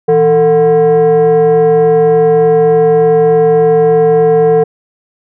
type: tone with frequency modulation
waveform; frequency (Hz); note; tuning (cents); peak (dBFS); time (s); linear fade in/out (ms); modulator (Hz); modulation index
sine; 448.3; A4; +32; -3; 0.08-4.64; 10; 284; 0.59
effects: tanh soft clip ceiling -3 dBFS